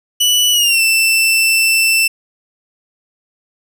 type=tone with pitch glide; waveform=sawtooth; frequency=2960 to 2668 Hz; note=F#7 to E7; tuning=0 to +20 cents; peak=-7 dBFS; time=0.2-2.08 s; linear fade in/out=10 ms; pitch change=-180 cents; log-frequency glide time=0.52-0.81 s; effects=none